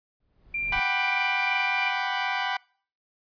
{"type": "noise with exponential growth", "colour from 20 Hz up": "brown", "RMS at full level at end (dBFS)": -34, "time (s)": [0.2, 0.8], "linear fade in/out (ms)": 5, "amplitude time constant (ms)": 130}
{"type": "tone", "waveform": "sine", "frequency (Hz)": 2375, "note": "D7", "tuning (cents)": 19, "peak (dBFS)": -26, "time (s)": [0.54, 1.9], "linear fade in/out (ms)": 5}
{"type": "chord", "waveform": "20% pulse", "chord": "G major seventh", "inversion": "third", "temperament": "equal", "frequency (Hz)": [740, 784, 987.8, 1174.7], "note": ["F#5", "G5", "B5", "D6"], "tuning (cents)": [0, 0, 0, 0], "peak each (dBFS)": [-27, -25, -25, -31], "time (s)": [0.72, 2.57], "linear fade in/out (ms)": 5}
{"effects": ["noise-tail reverb RT60 0.5 s tail -26 dB re dry", "resampled to 11025 Hz"]}